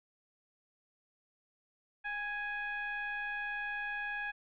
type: tone with frequency modulation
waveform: sine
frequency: 1661.2 Hz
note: G#6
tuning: in tune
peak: -35 dBFS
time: 2.04-4.32 s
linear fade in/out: 20 ms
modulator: 841 Hz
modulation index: 0.88
effects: none